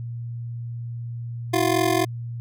25% pulse ring-modulated tone, 349.2 Hz, F4, in tune, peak -12 dBFS, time 1.53-2.05 s, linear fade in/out 10 ms, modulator 21.9 Hz, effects added 118 Hz sine -29 dBFS peak until 2.4 s

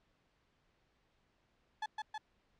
35% pulse tone with echo, 860 Hz, A5, 40 cents flat, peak -34 dBFS, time 1.82-1.86 s, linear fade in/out 5 ms, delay 160 ms, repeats 2, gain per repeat -2 dB, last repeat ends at 2.18 s, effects pink hiss -75 dBFS RMS until 2.59 s + low-pass 4000 Hz 12 dB/octave

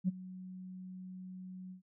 sine tone with ADSR envelope, 185 Hz, F#3, in tune, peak -25 dBFS, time 0.04-1.82 s, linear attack 42 ms, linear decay 23 ms, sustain -19 dB, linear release 110 ms, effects tanh soft clip ceiling -22 dBFS

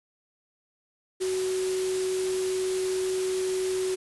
sine tone in noise, 373.9 Hz, F#4, 18 cents sharp, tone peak -25 dBFS, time 1.2-3.96 s, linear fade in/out 20 ms, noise white, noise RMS -36 dBFS, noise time 1.2-3.96 s, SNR +8 dB, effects resampled to 24000 Hz

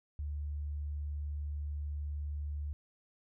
sine tone, 73.42 Hz, D2, in tune, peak -35 dBFS, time 0.19-2.73 s, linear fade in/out 0 ms, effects none

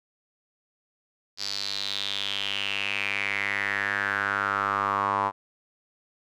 sawtooth tone with band-pass filter sweep, 99.9 Hz, G2, 33 cents sharp, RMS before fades -28 dBFS, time 1.37-5.32 s, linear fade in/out 50 ms, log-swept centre 4800 to 980 Hz, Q 5.7, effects none

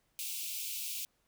white high-pass noise, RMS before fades -39 dBFS, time 0.19-1.05 s, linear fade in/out 0 ms, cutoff 2300 Hz, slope 96 dB/octave, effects pink hiss -75 dBFS RMS until 1.27 s

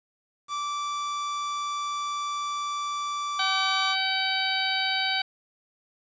45% pulse tone, 1166 Hz, D6, 13 cents flat, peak -28 dBFS, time 0.48-3.96 s, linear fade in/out 50 ms
harmonic tone, 765 Hz, G5, 42 cents flat, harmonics 1 / 2 / 3 / 4 / 5 / 6, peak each -31 / -31 / -31 / -31 / -31 / -31 dBFS, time 3.39-5.22 s, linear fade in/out 5 ms
effects resampled to 16000 Hz + 9-bit

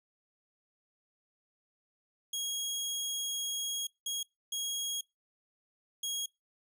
20% pulse tone bursts at uneven times, 3293 Hz, G#7, 15 cents flat, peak -28 dBFS, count 4, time 2.33-3.87 / 4.06-4.23 / 4.52-5.01 / 6.03-6.26 s, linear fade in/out 5 ms, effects noise-tail reverb RT60 0.2 s tail -24 dB re dry

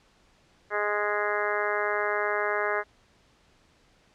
harmonic tone, 207.7 Hz, G#3, in tune, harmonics 2 / 3 / 4 / 5 / 6 / 7 / 8 / 9 / 10, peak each -31 / -32 / -35 / -35 / -33 / -35 / -32 / -37 / -37 dBFS, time 0.7-2.84 s, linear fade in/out 50 ms, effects pink hiss -62 dBFS RMS until 4.14 s + low-pass 6000 Hz 12 dB/octave

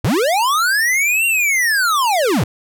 square linear two-way sweep, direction up then down, 77.78 to 2783 to 77.78 Hz, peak -14 dBFS, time 0.04-2.44 s, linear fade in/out 5 ms, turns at 1.26 s, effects none

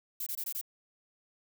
violet noise bursts, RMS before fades -36 dBFS, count 5, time 0.2-0.613 s, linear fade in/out 5 ms, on 65 ms, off 22 ms, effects none

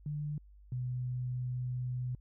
sine tone pair in turn, 148.4 / 125.26 Hz, D3 / B2, +18 / +25 cents, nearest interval minor third, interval 293 cents, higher first, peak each -34 / -33 dBFS, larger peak second, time 0.06-0.38 / 0.72-2.15 s, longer second, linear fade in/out 2 ms, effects added 50 Hz sine -54 dBFS peak until 2.2 s

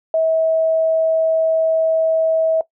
sine tone, 645 Hz, E5, 38 cents flat, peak -13 dBFS, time 0.14-2.61 s, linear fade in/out 2 ms, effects noise-tail reverb RT60 0.1 s tail -17 dB re dry

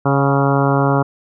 harmonic tone with a mistuned harmonic, 138.59 Hz, C#3, in tune, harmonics 1 / 2 / 3 / 4 / 5 / 6 / 7 / 8 / 9 / 10, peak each -16 / -19 / -21 / -22 / -23 / -24 / -24 / -25 / -26 / -26 dBFS, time 0.05-1.03 s, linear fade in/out 10 ms, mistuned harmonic 5, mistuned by +24 cents, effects none

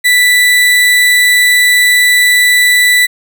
35% pulse tone, 1975.5 Hz, B6, in tune, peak -4 dBFS, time 0.04-3.07 s, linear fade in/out 20 ms, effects none

